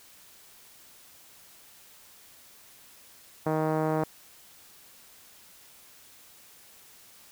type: tone with low-pass filter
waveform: 5% pulse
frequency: 156.6 Hz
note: D#3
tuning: 11 cents sharp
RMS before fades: -27 dBFS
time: 3.46-4.04 s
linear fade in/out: 5 ms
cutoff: 690 Hz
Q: 0.86
effects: white hiss -54 dBFS RMS until 7.31 s